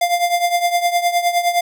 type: tone with tremolo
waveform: square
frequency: 698.5 Hz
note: F5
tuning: in tune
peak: -12 dBFS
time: 0.01-1.61 s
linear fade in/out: 5 ms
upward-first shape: triangle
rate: 9.7 Hz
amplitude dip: 80%
effects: none